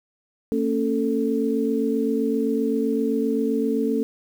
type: tone cluster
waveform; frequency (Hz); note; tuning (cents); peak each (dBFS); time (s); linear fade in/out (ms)
sine; 227.7 / 275.4 / 442.4; A#3 / C#4 / A4; -40 / -11 / +9; -24; 0.52-4.03; 0
effects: 8-bit